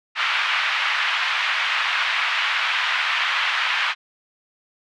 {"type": "band-pass noise", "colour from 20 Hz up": "white", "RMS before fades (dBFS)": -22, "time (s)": [0.15, 3.95], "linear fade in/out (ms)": 50, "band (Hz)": [1000, 3000], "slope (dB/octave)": 24, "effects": []}